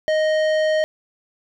triangle tone with tanh clipping, 622.3 Hz, D#5, in tune, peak -18 dBFS, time 0.08-0.84 s, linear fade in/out 0 ms, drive 18 dB, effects none

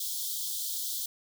white high-pass noise, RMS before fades -34 dBFS, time 0-1.06 s, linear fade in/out 5 ms, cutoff 3200 Hz, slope 96 dB/octave, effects none

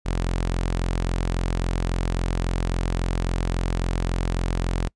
sawtooth tone, 43.65 Hz, F1, in tune, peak -18 dBFS, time 0.05-4.89 s, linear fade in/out 20 ms, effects noise-tail reverb RT60 0.1 s tail -26 dB re dry + resampled to 22050 Hz

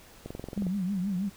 click train, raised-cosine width 2 ms, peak -24 dBFS, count 10, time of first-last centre 0.26-0.667 s, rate 22.1 Hz
sine tone with vibrato, 190.7 Hz, G3, 47 cents flat, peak -27 dBFS, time 0.56-1.3 s, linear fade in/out 20 ms, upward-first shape triangle, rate 6.2 Hz, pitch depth 160 cents each way
effects pink hiss -53 dBFS RMS until 1.36 s

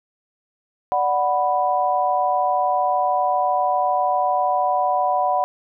sine chord, B minor, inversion first, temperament equal, 587.3 / 740 / 987.8 Hz, D5 / F#5 / B5, 0 / 0 / 0 cents, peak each -24 / -19 / -22 dBFS, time 0.92-5.44 s, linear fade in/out 0 ms, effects none

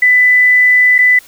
sine tone with dropouts, 1995 Hz, B6, 17 cents sharp, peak -5 dBFS, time 0.02-1.19 s, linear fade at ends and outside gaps 5 ms, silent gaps 0.982-0.987 s, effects white hiss -41 dBFS RMS until 1.27 s

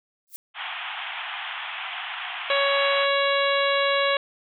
violet noise with exponential growth, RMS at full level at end -33 dBFS, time 0.27-0.36 s, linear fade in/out 0 ms, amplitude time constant 18 ms
white band-pass noise, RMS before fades -33 dBFS, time 0.54-3.08 s, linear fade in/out 50 ms, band 690 to 3400 Hz, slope 96 dB/octave
harmonic tone, 558 Hz, C#5, 11 cents sharp, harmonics 1 / 2 / 3 / 4 / 5 / 6 / 7, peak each -23 / -26 / -28 / -29 / -30 / -31 / -31 dBFS, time 2.5-4.17 s, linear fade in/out 2 ms
effects none

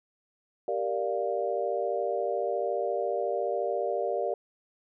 sine chord, G minor seventh, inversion none, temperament equal, 392 / 466.2 / 587.3 / 698.5 Hz, G4 / Bb4 / D5 / F5, 0 / 0 / 0 / 0 cents, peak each -33 / -32 / -31 / -33 dBFS, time 0.68-4.34 s, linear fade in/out 2 ms, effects none

